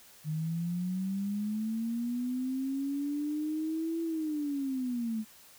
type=linear two-way sweep; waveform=sine; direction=up then down; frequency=151.6 to 332.8 to 213.5 Hz; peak=-30 dBFS; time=0.24-5.25 s; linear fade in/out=50 ms; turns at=4.02 s; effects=white hiss -56 dBFS RMS until 5.58 s